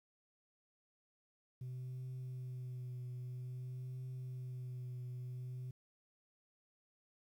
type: tone with vibrato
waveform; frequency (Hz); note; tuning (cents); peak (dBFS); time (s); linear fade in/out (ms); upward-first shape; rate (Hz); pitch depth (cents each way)
sine; 126.6; B2; +43; -40; 1.61-5.71; 5; triangle; 0.51; 28
effects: tanh soft clip ceiling -41 dBFS + 12-bit